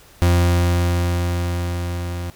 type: tone with level ramp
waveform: 40% pulse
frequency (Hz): 87.31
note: F2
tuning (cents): 0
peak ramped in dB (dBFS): -11 to -24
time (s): 0.22-2.3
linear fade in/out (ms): 0
effects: pink hiss -48 dBFS RMS until 2.35 s